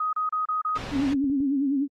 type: tone bursts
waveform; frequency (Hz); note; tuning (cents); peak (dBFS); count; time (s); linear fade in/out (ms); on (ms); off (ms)
sine; 1254; D#6; +13; -23; 5; 0-0.778; 5; 130; 32
type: noise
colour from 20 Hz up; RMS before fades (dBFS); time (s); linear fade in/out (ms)
pink; -34; 0.75-1.14; 10
type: clicks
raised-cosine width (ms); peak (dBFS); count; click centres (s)
3; -28; 7; 0.89 / 0.94 / 0.997 / 1.144 / 1.242 / 1.299 / 1.404
type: tone with vibrato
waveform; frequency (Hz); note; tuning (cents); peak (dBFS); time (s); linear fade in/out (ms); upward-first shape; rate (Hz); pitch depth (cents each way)
sine; 277.2; C#4; 0; -21; 0.91-1.88; 50; sine; 10; 84
effects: low-pass 4000 Hz 12 dB/octave + Opus 24 kbps